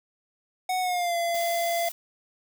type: tone with pitch glide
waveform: square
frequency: 740 to 682.5 Hz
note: F#5 to F5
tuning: 0 to -40 cents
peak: -25 dBFS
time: 0.69-1.89 s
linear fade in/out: 5 ms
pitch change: -140 cents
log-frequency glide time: 0.8-1.16 s
type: clicks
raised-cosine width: 1 ms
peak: -42 / -34 dBFS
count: 2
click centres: 1.29 / 1.345 s
type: noise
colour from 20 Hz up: blue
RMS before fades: -37 dBFS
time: 1.34-1.92 s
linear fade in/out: 5 ms
effects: none